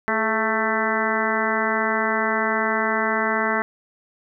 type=harmonic tone with a mistuned harmonic; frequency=221.3 Hz; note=A3; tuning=10 cents sharp; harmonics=1 / 2 / 3 / 4 / 5 / 6 / 7 / 8 / 9; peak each=-28 / -28 / -28 / -28 / -28 / -28 / -28 / -28 / -28 dBFS; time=0.08-3.62 s; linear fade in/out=0 ms; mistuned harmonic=2; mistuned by=-57 cents; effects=none